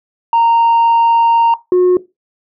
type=tone pair in turn; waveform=sine; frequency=926 / 362.4 Hz; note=A#5 / F#4; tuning=-12 / -36 cents; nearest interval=octave + major third; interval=1624 cents; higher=first; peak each=-6 / -4 dBFS; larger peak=second; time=0.33-1.54 / 1.72-1.97 s; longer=first; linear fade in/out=2 ms; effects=noise-tail reverb RT60 0.2 s tail -17 dB re dry + tanh soft clip ceiling -6 dBFS